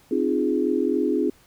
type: chord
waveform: sine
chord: F minor seventh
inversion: second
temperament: equal with one note detuned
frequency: 261.6 / 304.7 / 349.2 / 415.3 Hz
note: C4 / Eb4 / F4 / Ab4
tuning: 0 / -36 / 0 / 0 cents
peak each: -25 dBFS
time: 0.11-1.3 s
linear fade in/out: 5 ms
effects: pink hiss -56 dBFS RMS until 1.46 s